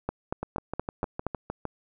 two click trains, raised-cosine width 1 ms, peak -17 / -14 dBFS, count 9 / 6, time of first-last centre 0.43-1.653 / 0.09-1.266 s, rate 6.54 / 4.25 Hz, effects none

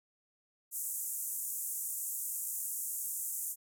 white band-pass noise, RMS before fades -38 dBFS, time 0.71-3.56 s, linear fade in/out 50 ms, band 6900 to 15000 Hz, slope 48 dB/octave, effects none

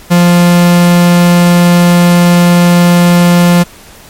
45% pulse tone, 174.6 Hz, F3, in tune, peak -3 dBFS, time 0.1-3.64 s, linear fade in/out 20 ms, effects pink hiss -35 dBFS RMS until 4.09 s + MP3 64 kbps

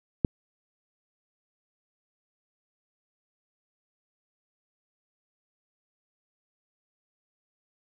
click, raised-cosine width 3 ms, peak -8 dBFS, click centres 0.248 s, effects none

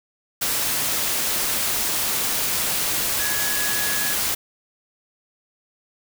sine tone in noise, 1681 Hz, G#6, 20 cents sharp, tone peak -28 dBFS, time 3.19-4.14 s, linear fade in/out 10 ms, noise white, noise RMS -23 dBFS, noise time 0.41-4.35 s, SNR -8 dB, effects none

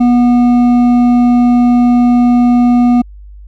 sine tone with hard clipping, 243.2 Hz, B3, 26 cents flat, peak -7 dBFS, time 0-3.02 s, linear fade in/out 10 ms, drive 7 dB, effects added 50 Hz sine -30 dBFS peak until 3.47 s

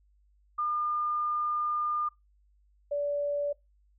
sine tone pair in turn, 1208 / 577.6 Hz, D6 / D5, +48 / -29 cents, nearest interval octave + minor second, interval 1277 cents, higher first, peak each -27 dBFS, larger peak neither, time 0.58-2.09 / 2.91-3.53 s, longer first, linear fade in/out 10 ms, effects noise-tail reverb RT60 0.2 s tail -23 dB re dry + added 50 Hz sine -62 dBFS peak until 3.98 s

